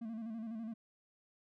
triangle tone with vibrato, 224.4 Hz, A3, 34 cents sharp, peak -38 dBFS, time 0.01-0.74 s, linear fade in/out 10 ms, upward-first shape square, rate 12 Hz, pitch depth 55 cents each way, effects none

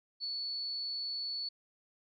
sine tone with ADSR envelope, 4435 Hz, C#8, in tune, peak -33 dBFS, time 0.2-1.49 s, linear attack 42 ms, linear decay 5 ms, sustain -2 dB, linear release 7 ms, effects none

